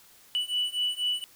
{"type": "beating tone pair", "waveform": "triangle", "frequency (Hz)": [2960, 2964.1], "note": ["F#7", "F#7"], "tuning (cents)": [0, 2], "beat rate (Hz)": 4.1, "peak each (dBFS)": [-28, -27], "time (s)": [0.35, 1.24], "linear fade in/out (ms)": 0, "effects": ["tanh soft clip ceiling -18 dBFS", "white hiss -56 dBFS RMS until 1.35 s"]}